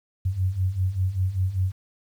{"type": "beating tone pair", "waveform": "sine", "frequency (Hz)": [90.3, 95.4], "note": ["F#2", "G2"], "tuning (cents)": [-42, -47], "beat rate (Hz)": 5.1, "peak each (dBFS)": [-27, -23], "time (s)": [0.25, 1.72], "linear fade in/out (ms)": 10, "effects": ["9-bit"]}